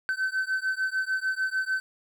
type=beating tone pair; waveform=triangle; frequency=1528 / 1534.7 Hz; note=G6 / G6; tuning=-45 / -37 cents; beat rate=6.7 Hz; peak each=-27 dBFS; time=0.09-1.8 s; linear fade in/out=0 ms; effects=none